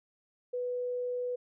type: tone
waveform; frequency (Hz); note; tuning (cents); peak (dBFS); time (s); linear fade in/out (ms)
sine; 493.9; B4; 0; -31; 0.53-1.36; 10
effects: none